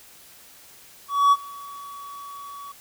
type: tone with ADSR envelope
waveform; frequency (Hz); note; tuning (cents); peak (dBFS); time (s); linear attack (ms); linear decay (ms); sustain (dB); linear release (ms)
triangle; 1132; C#6; +36; -10; 1.08-2.72; 240; 40; -24; 6
effects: white hiss -49 dBFS RMS until 2.8 s